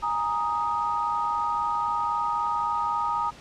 sine chord, Ab suspended second, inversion none, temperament just, 830.6 / 934.4 / 1245.9 Hz, Ab5 / Bb5 / Eb6, 0 / +4 / +2 cents, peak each -32 / -27 / -27 dBFS, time 0.02-3.31 s, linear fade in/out 20 ms, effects pink hiss -47 dBFS RMS until 3.4 s + low-pass 6000 Hz 12 dB/octave

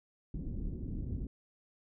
pink low-pass noise, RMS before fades -38 dBFS, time 0.34-1.27 s, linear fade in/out 2 ms, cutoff 290 Hz, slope 24 dB/octave, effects none

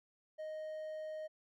triangle tone, 622.3 Hz, D#5, in tune, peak -39 dBFS, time 0.38-1.28 s, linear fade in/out 20 ms, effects none

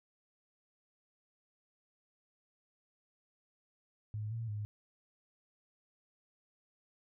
sine tone with pitch steps, 106.6 / 114.5 / 104.8 Hz, G#2 / A#2 / G#2, +46 / -31 / +16 cents, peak -36 dBFS, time 4.14-4.65 s, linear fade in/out 0 ms, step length 170 ms, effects none

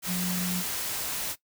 sine tone in noise, 180 Hz, F#3, 47 cents flat, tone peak -28 dBFS, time 0.06-0.64 s, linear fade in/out 50 ms, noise white, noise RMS -32 dBFS, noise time 0.02-1.36 s, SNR +1 dB, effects noise-tail reverb RT60 0.1 s tail -18 dB re dry

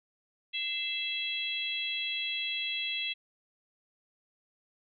harmonic tone with a mistuned harmonic, 662 Hz, E5, 7 cents sharp, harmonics 3 / 4 / 5 / 6, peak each -42 / -35 / -34 / -41 dBFS, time 0.53-3.14 s, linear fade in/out 20 ms, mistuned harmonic 3, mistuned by +62 cents, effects none

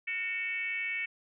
sine tone with frequency modulation, 2236 Hz, C#7, 14 cents sharp, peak -31 dBFS, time 0.07-1.06 s, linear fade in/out 10 ms, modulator 401 Hz, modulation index 0.89, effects none

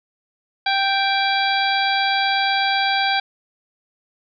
harmonic tone with a mistuned harmonic, 784 Hz, G5, in tune, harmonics 1 / 2 / 3 / 4 / 5 / 6, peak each -20 / -23 / -25 / -26 / -27 / -28 dBFS, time 0.66-3.2 s, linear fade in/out 5 ms, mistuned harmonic 4, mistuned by +98 cents, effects none

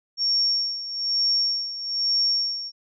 sine tone with tremolo, 5510 Hz, F8, 24 cents flat, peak -18 dBFS, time 0.17-2.72 s, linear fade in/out 50 ms, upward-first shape sine, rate 1.1 Hz, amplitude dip 75%, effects none

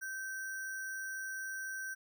sine tone with sample-and-hold, 1552 Hz, G6, 18 cents flat, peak -38 dBFS, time 0.01-1.95 s, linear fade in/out 20 ms, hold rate 7350 Hz, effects none

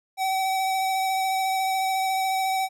square tone with vibrato, 763 Hz, G5, 47 cents flat, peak -23 dBFS, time 0.17-2.69 s, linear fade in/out 50 ms, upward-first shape sine, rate 14 Hz, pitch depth 13 cents each way, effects none

